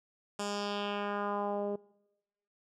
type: tone with low-pass filter sweep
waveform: 10% pulse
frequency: 204 Hz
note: G#3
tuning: 31 cents flat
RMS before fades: -35 dBFS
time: 0.39-1.76 s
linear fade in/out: 5 ms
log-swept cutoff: 8200 to 470 Hz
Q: 2
effects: noise-tail reverb RT60 1.0 s tail -24 dB re dry